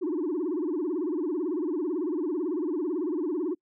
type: tone with vibrato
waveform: sine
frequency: 330 Hz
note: E4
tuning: 2 cents sharp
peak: -24 dBFS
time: 0.01-3.55 s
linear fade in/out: 20 ms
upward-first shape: sine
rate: 18 Hz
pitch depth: 230 cents each way
effects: noise-tail reverb RT60 0.1 s tail -25 dB re dry + tanh soft clip ceiling -24 dBFS